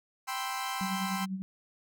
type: chord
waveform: sawtooth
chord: C major seventh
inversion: second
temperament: equal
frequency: 784 / 987.8 / 1046.5 / 1318.5 Hz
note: G5 / B5 / C6 / E6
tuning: 0 / 0 / 0 / 0 cents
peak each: -33 / -38 / -33 / -37 dBFS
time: 0.27-1.26 s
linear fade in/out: 20 ms
type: tone with tremolo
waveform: sine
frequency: 190 Hz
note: F#3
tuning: 46 cents sharp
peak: -30 dBFS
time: 0.81-1.42 s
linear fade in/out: 0 ms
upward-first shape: sine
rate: 10 Hz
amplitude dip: 60%
effects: none